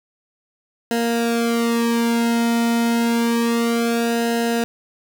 sawtooth tone with flanger, 233.1 Hz, A#3, in tune, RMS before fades -19 dBFS, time 0.91-4.64 s, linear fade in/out 0 ms, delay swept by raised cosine 0.87 to 1.81 ms, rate 0.29 Hz, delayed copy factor -0.95, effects none

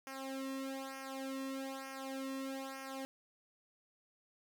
sawtooth tone with flanger, 268 Hz, C4, 42 cents sharp, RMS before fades -43 dBFS, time 0.07-3.05 s, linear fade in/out 0 ms, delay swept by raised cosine 0.25 to 1.35 ms, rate 1.1 Hz, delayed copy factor -0.95, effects none

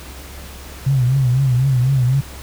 sine tone with vibrato, 130 Hz, C3, 11 cents flat, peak -12 dBFS, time 0.86-2.21 s, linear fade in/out 10 ms, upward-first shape triangle, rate 4 Hz, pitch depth 130 cents each way, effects added 67 Hz sine -35 dBFS peak until 2.42 s + pink hiss -37 dBFS RMS until 2.42 s

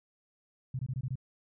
sine tone bursts, 129.3 Hz, C3, 20 cents flat, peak -31 dBFS, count 6, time 0.74-1.156 s, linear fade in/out 5 ms, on 51 ms, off 22 ms, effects none

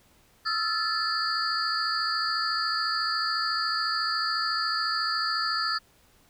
sine tone cluster, 1285 / 1359 / 1744 / 4443 / 4798 Hz, E6 / F6 / A6 / C#8 / D8, -45 / -48 / -16 / +3 / +36 cents, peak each -31 dBFS, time 0.45-5.79 s, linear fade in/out 20 ms, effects tanh soft clip ceiling -16 dBFS + pink hiss -61 dBFS RMS until 6.29 s

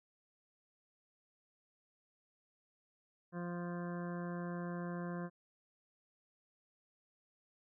harmonic tone, 174.61 Hz, F3, in tune, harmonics 1 / 2 / 3 / 4 / 6 / 7 / 8 / 9 / 10, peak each -40 / -47 / -49 / -52 / -51 / -58 / -59 / -54 / -60 dBFS, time 3.32-5.3 s, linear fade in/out 50 ms, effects none

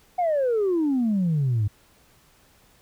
sine exponential sweep, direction down, 740 to 99 Hz, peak -18 dBFS, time 0.18-1.68 s, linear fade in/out 10 ms, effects tanh soft clip ceiling -17 dBFS + pink hiss -58 dBFS RMS until 2.81 s

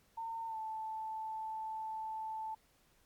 sine tone with pitch glide, 908 to 878.1 Hz, A#5 to A5, -46 to -4 cents, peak -38 dBFS, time 0.17-2.55 s, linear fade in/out 10 ms, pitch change -58 cents, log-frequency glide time 0.47-0.57 s, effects pink hiss -70 dBFS RMS until 3.05 s + MP3 96 kbps

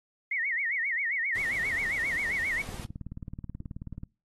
sine tone with vibrato, 2021 Hz, B6, 39 cents sharp, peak -27 dBFS, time 0.31-2.62 s, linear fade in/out 5 ms, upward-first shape sine, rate 7.5 Hz, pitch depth 190 cents each way
pink noise, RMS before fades -44 dBFS, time 1.35-2.85 s, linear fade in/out 5 ms
click train, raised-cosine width 5 ms, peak -26 dBFS, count 26, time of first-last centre 2.69-4.034 s, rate 18.6 Hz
effects noise-tail reverb RT60 0.3 s tail -23 dB re dry + AAC 32 kbps

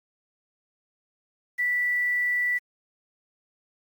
sine tone with quantisation, 1965 Hz, B6, 9 cents flat, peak -22 dBFS, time 1.58-2.59 s, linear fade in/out 20 ms, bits 8, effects Opus 48 kbps

